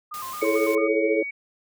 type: tone with vibrato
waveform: sine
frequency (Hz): 1132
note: C#6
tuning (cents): +36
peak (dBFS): -32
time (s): 0.11-0.88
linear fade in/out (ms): 10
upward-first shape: square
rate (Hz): 4.5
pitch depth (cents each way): 130
type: noise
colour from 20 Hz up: white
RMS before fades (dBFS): -39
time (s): 0.14-0.75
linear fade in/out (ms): 0
type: tone with pitch glide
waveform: sine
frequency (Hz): 2232 to 2251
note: C#7 to C#7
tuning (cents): +11 to +26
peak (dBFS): -29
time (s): 0.41-1.31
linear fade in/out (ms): 10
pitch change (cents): +15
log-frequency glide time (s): 0.77-0.88
type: chord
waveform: sine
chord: A major seventh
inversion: second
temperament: equal with one note detuned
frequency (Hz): 329.6 / 425.7 / 440 / 554.4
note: E4 / G#4 / A4 / C#5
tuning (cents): 0 / +43 / 0 / 0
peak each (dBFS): -25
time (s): 0.42-1.23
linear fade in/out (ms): 5
effects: none